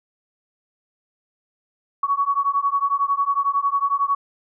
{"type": "beating tone pair", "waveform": "sine", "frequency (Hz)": [1116, 1127], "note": ["C#6", "C#6"], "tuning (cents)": [11, 28], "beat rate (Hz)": 11, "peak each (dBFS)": -21, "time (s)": [2.03, 4.15], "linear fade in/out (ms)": 5, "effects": []}